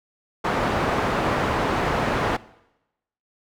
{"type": "low-pass noise", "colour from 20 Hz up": "white", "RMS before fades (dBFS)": -23, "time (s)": [0.44, 2.37], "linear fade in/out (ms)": 10, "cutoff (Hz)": 1100, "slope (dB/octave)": 12, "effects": ["noise-tail reverb RT60 0.9 s tail -20 dB re dry"]}